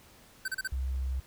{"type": "tone bursts", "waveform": "square", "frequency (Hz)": 1540, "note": "G6", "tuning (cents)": -31, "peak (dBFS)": -31, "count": 4, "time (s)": [0.45, 0.676], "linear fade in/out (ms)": 5, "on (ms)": 31, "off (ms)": 34}
{"type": "tone", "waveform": "sine", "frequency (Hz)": 65.41, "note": "C2", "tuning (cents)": 0, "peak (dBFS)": -29, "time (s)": [0.72, 1.2], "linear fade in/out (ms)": 5}
{"effects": ["pink hiss -57 dBFS RMS until 1.26 s"]}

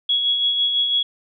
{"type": "tone with tremolo", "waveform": "sine", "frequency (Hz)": 3343, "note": "G#7", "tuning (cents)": 11, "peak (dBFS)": -15, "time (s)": [0.09, 1.03], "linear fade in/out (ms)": 5, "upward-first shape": "sine", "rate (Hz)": 6, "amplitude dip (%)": 40, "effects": []}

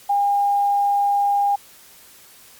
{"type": "tone", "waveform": "sine", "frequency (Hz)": 808, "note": "G#5", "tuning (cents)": -48, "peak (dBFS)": -15, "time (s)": [0.09, 1.56], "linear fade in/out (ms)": 10, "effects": ["white hiss -47 dBFS RMS until 2.59 s", "MP3 96 kbps"]}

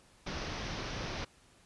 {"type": "low-pass noise", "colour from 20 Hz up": "pink", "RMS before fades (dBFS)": -39, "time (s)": [0.26, 1.25], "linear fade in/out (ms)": 10, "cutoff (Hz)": 6100, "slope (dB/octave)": 96, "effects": ["pink hiss -63 dBFS RMS until 1.65 s", "resampled to 24000 Hz"]}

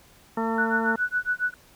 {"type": "harmonic tone", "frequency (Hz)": 225.7, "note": "A3", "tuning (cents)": 44, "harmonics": [1, 2, 3, 4, 5, 6, 8], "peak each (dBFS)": [-27, -30, -36, -29, -39, -35, -40], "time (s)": [0.37, 0.96], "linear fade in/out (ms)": 5}
{"type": "tone with tremolo", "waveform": "sine", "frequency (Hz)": 1480, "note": "F#6", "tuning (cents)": 0, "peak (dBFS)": -20, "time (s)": [0.58, 1.54], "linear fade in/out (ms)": 2, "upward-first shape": "sine", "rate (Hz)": 7.2, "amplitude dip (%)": 100}
{"effects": ["pink hiss -55 dBFS RMS until 1.75 s"]}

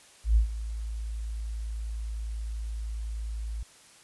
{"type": "tone with ADSR envelope", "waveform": "sine", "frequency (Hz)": 55, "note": "A1", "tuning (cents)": 0, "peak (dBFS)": -16, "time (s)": [0.24, 3.63], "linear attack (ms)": 120, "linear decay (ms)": 110, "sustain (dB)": -15, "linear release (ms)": 4, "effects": ["white hiss -55 dBFS RMS until 4.03 s", "resampled to 24000 Hz"]}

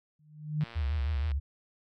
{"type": "tone with exponential growth", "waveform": "sine", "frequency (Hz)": 151.8, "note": "D#3", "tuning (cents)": -42, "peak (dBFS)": -23, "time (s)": [0.19, 0.64], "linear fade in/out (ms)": 5, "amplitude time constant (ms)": 97}
{"type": "click train", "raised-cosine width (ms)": 0.3, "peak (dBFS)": -30, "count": 83, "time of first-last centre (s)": [0.61, 1.317], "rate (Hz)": 116}
{"type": "tone with vibrato", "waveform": "sine", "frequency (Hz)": 73.42, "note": "D2", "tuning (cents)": 0, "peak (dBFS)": -27, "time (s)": [0.75, 1.4], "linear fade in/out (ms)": 20, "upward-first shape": "triangle", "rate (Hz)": 6.3, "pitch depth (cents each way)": 160}
{"effects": []}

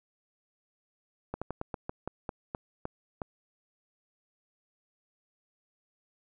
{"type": "slowing click train", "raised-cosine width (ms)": 1, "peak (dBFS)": -20, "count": 11, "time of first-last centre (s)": [1.34, 3.218], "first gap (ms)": 76, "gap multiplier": 1.19, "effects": []}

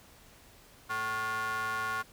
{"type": "ring-modulated tone", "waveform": "square", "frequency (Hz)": 164.81, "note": "E3", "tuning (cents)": 0, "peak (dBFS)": -29, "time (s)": [0.89, 2.03], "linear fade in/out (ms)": 20, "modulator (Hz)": 1260, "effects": ["pink hiss -57 dBFS RMS until 2.12 s"]}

